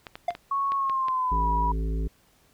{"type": "clicks", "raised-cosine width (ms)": 0.3, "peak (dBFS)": -21, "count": 7, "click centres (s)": [0.068, 0.155, 0.306, 0.351, 0.72, 0.897, 1.084]}
{"type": "tone with exponential decay", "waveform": "triangle", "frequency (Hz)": 698.5, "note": "F5", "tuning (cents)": 0, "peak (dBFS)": -17, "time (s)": [0.28, 0.36], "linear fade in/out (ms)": 5, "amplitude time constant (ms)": 16}
{"type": "tone with pitch glide", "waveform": "sine", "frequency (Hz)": [1105, 973.1], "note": ["C#6", "B5"], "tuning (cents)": [-6, -26], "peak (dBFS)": -23, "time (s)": [0.51, 1.72], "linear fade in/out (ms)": 5, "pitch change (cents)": -220, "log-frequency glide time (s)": [0.75, 1.48]}
{"type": "harmonic tone", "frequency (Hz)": 54, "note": "A1", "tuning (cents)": -32, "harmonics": [1, 3, 5, 7, 8], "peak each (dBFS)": [-25, -35, -39, -42, -43], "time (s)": [1.31, 2.08], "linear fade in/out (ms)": 10}
{"effects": ["pink hiss -62 dBFS RMS until 2.53 s"]}